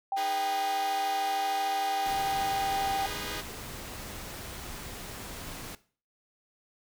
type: tone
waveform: sine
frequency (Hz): 784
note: G5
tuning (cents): 0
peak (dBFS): -27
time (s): 0.12-3.06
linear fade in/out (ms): 2
type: chord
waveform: 5% pulse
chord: G# minor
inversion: second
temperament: equal with one note detuned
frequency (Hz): 311.1 / 408.6 / 493.9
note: D#4 / G#4 / B4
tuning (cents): 0 / -28 / 0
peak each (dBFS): -29 / -27 / -29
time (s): 0.16-3.42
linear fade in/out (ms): 20
type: noise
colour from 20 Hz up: pink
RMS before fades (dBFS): -41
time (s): 2.06-5.75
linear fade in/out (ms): 2
effects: noise-tail reverb RT60 0.4 s tail -17 dB re dry